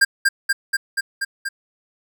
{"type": "tone with echo", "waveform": "square", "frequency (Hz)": 1601, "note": "G6", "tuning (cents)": 36, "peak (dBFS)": -11, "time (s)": [0.01, 0.05], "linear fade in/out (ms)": 10, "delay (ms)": 240, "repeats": 6, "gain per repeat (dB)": -2, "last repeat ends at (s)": 1.49, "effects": []}